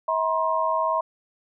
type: tone cluster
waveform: sine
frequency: 643 / 958 / 1059 Hz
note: E5 / A#5 / C6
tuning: -43 / +47 / +21 cents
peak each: -25 dBFS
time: 0.08-1.01 s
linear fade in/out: 5 ms
effects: none